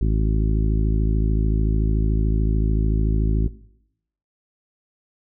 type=harmonic tone; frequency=53.6 Hz; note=A1; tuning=45 cents flat; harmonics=1 / 2 / 3 / 4 / 5 / 6 / 7; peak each=-18 / -24 / -28 / -30 / -32 / -34 / -35 dBFS; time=0.01-3.48 s; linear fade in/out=5 ms; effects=noise-tail reverb RT60 0.8 s tail -19 dB re dry